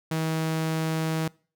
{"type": "tone", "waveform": "sawtooth", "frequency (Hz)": 160, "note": "D#3", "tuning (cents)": 49, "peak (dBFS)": -21, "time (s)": [0.11, 1.28], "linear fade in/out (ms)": 5, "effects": ["noise-tail reverb RT60 0.4 s tail -23 dB re dry"]}